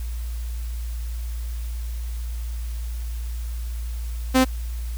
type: tone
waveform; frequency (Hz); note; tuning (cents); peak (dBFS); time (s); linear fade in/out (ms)
sawtooth; 259.3; C4; -15; -10; 4.34-4.45; 20
effects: added 58 Hz sine -26 dBFS peak until 4.97 s + white hiss -46 dBFS RMS until 4.97 s